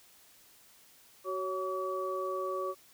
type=tone cluster; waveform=sine; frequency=374.9 / 555 / 1142 Hz; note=F#4 / C#5 / D6; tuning=+23 / +2 / -49 cents; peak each=-36 / -37 / -36 dBFS; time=1.24-2.75 s; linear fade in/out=50 ms; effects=white hiss -60 dBFS RMS until 2.93 s